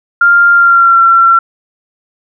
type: tone with pitch glide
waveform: sine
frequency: 1396.9 to 1357.9 Hz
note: F6 to F6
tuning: 0 to -49 cents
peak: -3 dBFS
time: 0.21-1.39 s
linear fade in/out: 5 ms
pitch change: -49 cents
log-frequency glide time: 0.53-1.01 s
effects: none